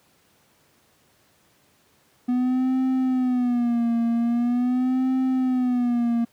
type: tone with vibrato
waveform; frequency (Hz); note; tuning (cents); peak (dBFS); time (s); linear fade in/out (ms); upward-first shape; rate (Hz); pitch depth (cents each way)
triangle; 245.9; B3; -7; -17; 2.28-6.25; 10; sine; 0.43; 98
effects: pink hiss -61 dBFS RMS until 6.32 s + high-pass 100 Hz 12 dB/octave